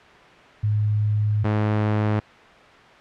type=tone pair in turn; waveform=sine / sawtooth; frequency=105.5 / 106.05 Hz; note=G#2 / G#2; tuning=+28 / +37 cents; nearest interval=unison; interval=9 cents; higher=second; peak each=-18 / -15 dBFS; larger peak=second; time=0.63-1.44 / 1.44-2.2 s; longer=first; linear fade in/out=10 ms; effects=white hiss -46 dBFS RMS until 3 s + low-pass 2000 Hz 12 dB/octave